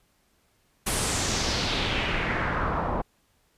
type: noise with low-pass filter sweep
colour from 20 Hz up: pink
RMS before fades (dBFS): -27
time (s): 0.86-3.02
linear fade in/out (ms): 10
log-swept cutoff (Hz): 11000 to 860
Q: 2.4
effects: pink hiss -67 dBFS RMS until 3.57 s + resampled to 32000 Hz